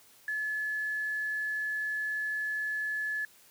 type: tone with quantisation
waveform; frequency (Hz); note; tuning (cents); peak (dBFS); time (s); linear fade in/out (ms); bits
sine; 1716; A6; -44; -30; 0.28-3.25; 2; 9
effects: white hiss -59 dBFS RMS until 3.5 s + high-pass 60 Hz 12 dB/octave